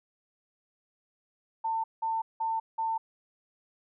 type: tone bursts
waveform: sine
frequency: 897 Hz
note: A5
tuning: 33 cents sharp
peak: -27 dBFS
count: 4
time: 1.64-2.98 s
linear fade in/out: 10 ms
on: 200 ms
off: 180 ms
effects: none